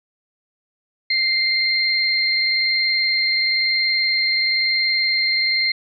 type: tone pair together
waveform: sine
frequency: 2093 / 4186 Hz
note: C7 / C8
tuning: 0 / 0 cents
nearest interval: octave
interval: 1200 cents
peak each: -19 dBFS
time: 1.1-5.72 s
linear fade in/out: 5 ms
effects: none